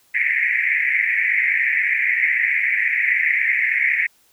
white band-pass noise, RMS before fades -19 dBFS, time 0.14-4.07 s, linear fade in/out 10 ms, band 1800 to 2300 Hz, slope 96 dB/octave, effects white hiss -58 dBFS RMS until 4.32 s

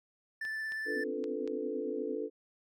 triangle tone with vibrato, 1760 Hz, A6, in tune, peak -33 dBFS, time 0.41-1.04 s, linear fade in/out 5 ms, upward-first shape triangle, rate 17 Hz, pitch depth 16 cents each way
clicks, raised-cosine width 0.2 ms, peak -32 dBFS, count 4, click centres 0.451 / 0.721 / 1.241 / 1.476 s
sine chord, B half-diminished seventh, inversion first, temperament equal, 293.7 / 349.2 / 440 / 493.9 Hz, D4 / F4 / A4 / B4, 0 / 0 / 0 / 0 cents, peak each -40 / -42 / -36 / -41 dBFS, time 0.85-2.3 s, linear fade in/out 50 ms
sine tone with tremolo, 262.1 Hz, C4, 3 cents sharp, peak -38 dBFS, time 0.95-2.17 s, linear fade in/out 20 ms, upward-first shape sine, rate 8.8 Hz, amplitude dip 80%
effects none

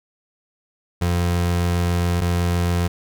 30% pulse tone pair in turn, 87.31 / 87.31 Hz, F2 / F2, 0 / 0 cents, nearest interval unison, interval 0 cents, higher neither, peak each -15 dBFS, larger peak neither, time 1.01-2.21 / 2.21-2.88 s, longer first, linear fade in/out 10 ms, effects none

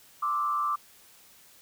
sine tone with frequency modulation, 1174.7 Hz, D6, in tune, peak -25 dBFS, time 0.22-0.76 s, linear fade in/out 10 ms, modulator 117 Hz, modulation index 0.71, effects white hiss -56 dBFS RMS until 1.61 s

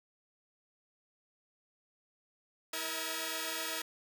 5% pulse tone cluster, 324 / 470.3 / 640 / 1689 Hz, E4 / A#4 / D#5 / G#6, -30 / +15 / +49 / +29 cents, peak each -30 dBFS, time 2.73-3.82 s, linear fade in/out 5 ms, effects none

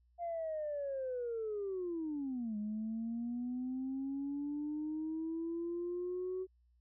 sine linear two-way sweep, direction down then up, 698.5 to 207.7 to 375.8 Hz, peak -35 dBFS, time 0.18-6.47 s, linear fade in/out 50 ms, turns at 2.57 s, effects tanh soft clip ceiling -32 dBFS + added 60 Hz sine -67 dBFS peak until 6.8 s

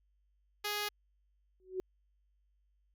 5% pulse tone, 415.3 Hz, G#4, in tune, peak -23 dBFS, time 0.64-0.89 s, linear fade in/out 10 ms
sine tone with exponential growth, 373 Hz, F#4, 14 cents sharp, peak -30 dBFS, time 1.6-1.8 s, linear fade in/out 0 ms, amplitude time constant 42 ms
effects added 50 Hz sine -70 dBFS peak until 2.94 s

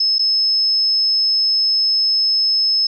sine tone with dropouts, 5200 Hz, E8, 24 cents flat, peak -13 dBFS, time 0-2.87 s, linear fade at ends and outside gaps 5 ms, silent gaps 0.184-0.192 s, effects none

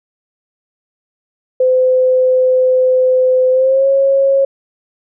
sine tone with pitch glide, 512 to 545.6 Hz, C5 to C#5, -38 to -28 cents, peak -8 dBFS, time 1.6-4.45 s, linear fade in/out 5 ms, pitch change +110 cents, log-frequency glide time 3.51-3.87 s, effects none

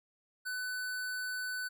square tone, 1500 Hz, F#6, 23 cents sharp, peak -36 dBFS, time 0.45-1.69 s, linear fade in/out 20 ms, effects none

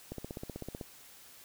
click train, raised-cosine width 2 ms, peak -26 dBFS, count 12, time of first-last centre 0.12-0.812 s, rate 15.9 Hz, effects white hiss -55 dBFS RMS until 1.44 s

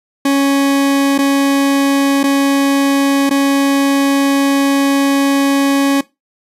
40% pulse tone with dropouts, 277.2 Hz, C#4, in tune, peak -9 dBFS, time 0.25-6.01 s, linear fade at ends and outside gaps 5 ms, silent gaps 1.18-1.187 / 2.232-2.238 / 3.295-3.308 s, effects noise-tail reverb RT60 0.2 s tail -19 dB re dry + resampled to 32000 Hz

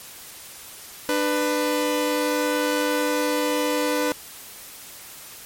sawtooth tone pair together, 298.2 / 496.8 Hz, D4 / B4, +27 / +10 cents, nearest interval major sixth, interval 883 cents, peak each -20 / -19 dBFS, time 1.09-4.12 s, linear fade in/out 0 ms, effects white hiss -41 dBFS RMS until 5.45 s + MP3 64 kbps

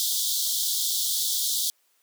pink high-pass noise, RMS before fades -26 dBFS, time 0-1.7 s, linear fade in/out 0 ms, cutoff 3300 Hz, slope 96 dB/octave, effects white hiss -67 dBFS RMS until 2.02 s + high-pass 400 Hz 12 dB/octave

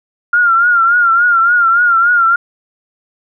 sine tone with vibrato, 1396.9 Hz, F6, in tune, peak -7 dBFS, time 0.33-2.36 s, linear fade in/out 5 ms, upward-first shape triangle, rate 3.5 Hz, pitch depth 86 cents each way, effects none

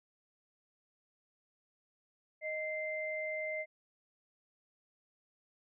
sine tone pair together, 622.3 / 2085 Hz, D#5 / C7, 0 / -7 cents, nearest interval octave + major sixth, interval 2093 cents, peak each -38 / -38 dBFS, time 2.41-3.66 s, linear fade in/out 50 ms, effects none

